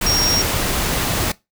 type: tone in noise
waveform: sine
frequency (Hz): 5588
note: F8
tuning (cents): 0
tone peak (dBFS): -16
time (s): 0.06-0.42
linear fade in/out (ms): 5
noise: pink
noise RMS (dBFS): -20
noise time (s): 0.01-1.32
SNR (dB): +1
effects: noise-tail reverb RT60 0.2 s tail -20 dB re dry